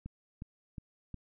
click train, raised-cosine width 5 ms, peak -29 dBFS, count 4, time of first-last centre 0.06-1.143 s, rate 2.77 Hz, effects none

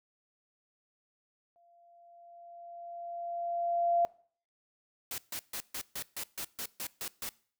sine tone with exponential growth, 689 Hz, F5, 24 cents flat, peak -23 dBFS, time 1.56-4.05 s, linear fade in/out 0 ms, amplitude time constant 540 ms
white noise bursts, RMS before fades -38 dBFS, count 11, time 5.11-7.291 s, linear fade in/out 2 ms, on 71 ms, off 140 ms
effects noise-tail reverb RT60 0.5 s tail -22 dB re dry

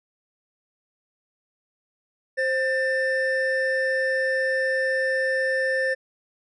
triangle tone pair together, 525.9 / 1788 Hz, C5 / A6, +9 / +27 cents, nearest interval octave + major sixth, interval 2118 cents, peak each -22 dBFS, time 2.37-5.95 s, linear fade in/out 20 ms, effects resampled to 24000 Hz

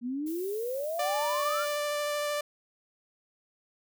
sine exponential sweep, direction up, 233.5 to 1454 Hz, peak -30 dBFS, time 0.01-1.66 s, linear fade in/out 50 ms
violet noise, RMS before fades -45 dBFS, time 0.26-1.77 s, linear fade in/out 10 ms
sawtooth tone with vibrato, 589 Hz, D5, 5 cents sharp, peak -25 dBFS, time 0.99-2.41 s, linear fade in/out 5 ms, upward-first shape sine, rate 13 Hz, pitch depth 9 cents each way
effects none

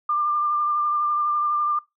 sine tone with vibrato, 1192 Hz, D6, 25 cents sharp, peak -19 dBFS, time 0.09-1.79 s, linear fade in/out 5 ms, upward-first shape triangle, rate 12 Hz, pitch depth 21 cents each way, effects noise-tail reverb RT60 0.2 s tail -23 dB re dry

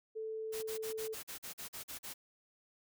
sine tone, 440 Hz, A4, in tune, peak -38 dBFS, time 0.15-1.15 s, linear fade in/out 20 ms
white noise bursts, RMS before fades -45 dBFS, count 11, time 0.52-2.14 s, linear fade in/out 20 ms, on 110 ms, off 41 ms
effects none

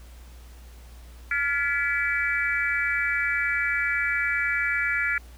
sine tone cluster, 1404 / 1707 / 1977 / 2304 Hz, F6 / G#6 / B6 / D7, +9 / +47 / +1 / -34 cents, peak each -28 dBFS, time 1.31-5.18 s, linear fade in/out 2 ms, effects added 60 Hz sine -43 dBFS peak until 5.37 s + pink hiss -54 dBFS RMS until 5.37 s

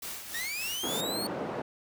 white noise with tremolo, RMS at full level -38 dBFS, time 0.02-1.01 s, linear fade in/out 5 ms, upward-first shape sine, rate 3.4 Hz, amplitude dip 50%
sawtooth linear sweep, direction up, 1800 to 4435 Hz, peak -30 dBFS, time 0.34-1.27 s, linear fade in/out 5 ms
white band-pass noise, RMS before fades -35 dBFS, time 0.83-1.62 s, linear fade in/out 5 ms, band 170 to 630 Hz, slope 12 dB/octave
effects none

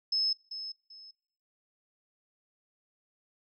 sine tone with echo, 5200 Hz, E8, 24 cents flat, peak -26 dBFS, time 0.12-0.33 s, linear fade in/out 5 ms, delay 390 ms, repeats 2, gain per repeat -11 dB, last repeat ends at 1.11 s, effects noise-tail reverb RT60 0.8 s tail -25 dB re dry

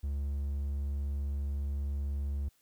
triangle tone, 70.5 Hz, C#2, 30 cents sharp, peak -29 dBFS, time 0.03-2.49 s, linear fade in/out 10 ms, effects white hiss -70 dBFS RMS until 2.61 s

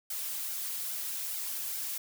blue noise with flanger, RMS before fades -36 dBFS, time 0.1-1.98 s, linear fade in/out 5 ms, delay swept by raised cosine 1.3 to 3.8 ms, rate 2.4 Hz, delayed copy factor +0.6, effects none

